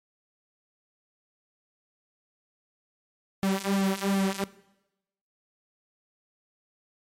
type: tone with flanger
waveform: sawtooth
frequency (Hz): 195.1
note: G3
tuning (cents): -8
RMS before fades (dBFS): -27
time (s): 3.43-4.44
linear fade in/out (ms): 0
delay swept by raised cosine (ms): 2 to 5.2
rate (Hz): 2.7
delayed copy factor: -0.85
effects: noise-tail reverb RT60 0.9 s tail -19 dB re dry + MP3 64 kbps